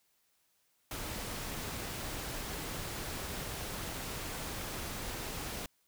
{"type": "noise", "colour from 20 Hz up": "pink", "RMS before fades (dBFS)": -40, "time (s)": [0.91, 5.66], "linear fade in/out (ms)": 2, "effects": ["white hiss -74 dBFS RMS until 5.87 s"]}